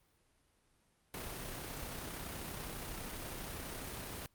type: noise with amplitude modulation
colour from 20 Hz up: pink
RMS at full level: -42 dBFS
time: 1.14-4.26 s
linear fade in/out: 0 ms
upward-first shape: sine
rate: 32.2 Hz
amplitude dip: 30%
effects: pink hiss -73 dBFS RMS until 4.34 s + Opus 32 kbps